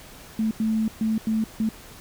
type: tone bursts at uneven times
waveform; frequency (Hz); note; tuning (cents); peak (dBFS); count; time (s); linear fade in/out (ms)
sine; 220; A3; 0; -20; 5; 0.39-0.51 / 0.6-0.88 / 1.01-1.18 / 1.27-1.44 / 1.6-1.69; 2
effects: pink hiss -45 dBFS RMS until 2 s